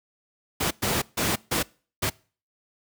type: noise bursts at uneven times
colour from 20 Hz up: pink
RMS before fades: -24 dBFS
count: 5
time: 0.6-0.71 / 0.82-1.02 / 1.17-1.36 / 1.51-1.63 / 2.02-2.1 s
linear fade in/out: 10 ms
effects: noise-tail reverb RT60 0.4 s tail -24 dB re dry + high-pass 80 Hz 12 dB/octave